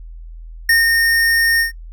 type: tone with ADSR envelope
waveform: square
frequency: 1836 Hz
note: A#6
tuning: 27 cents flat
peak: -10 dBFS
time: 0.69-1.72 s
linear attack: 4 ms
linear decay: 160 ms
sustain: -3 dB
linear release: 120 ms
effects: noise-tail reverb RT60 0.1 s tail -22 dB re dry + added 41 Hz sine -31 dBFS peak until 1.92 s